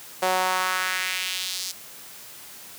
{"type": "tone with high-pass filter sweep", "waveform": "sawtooth", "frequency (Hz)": 185, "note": "F#3", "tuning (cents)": 0, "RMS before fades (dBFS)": -26, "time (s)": [0.22, 1.72], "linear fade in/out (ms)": 10, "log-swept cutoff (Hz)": [610, 5300], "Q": 1.8, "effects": ["white hiss -43 dBFS RMS until 2.78 s", "high-pass 80 Hz 12 dB/octave"]}